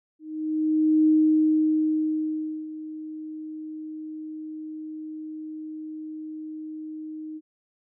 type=tone with ADSR envelope; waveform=sine; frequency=311.1 Hz; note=D#4; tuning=in tune; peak=-15 dBFS; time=0.19-7.41 s; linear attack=880 ms; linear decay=1600 ms; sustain=-18 dB; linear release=45 ms; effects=none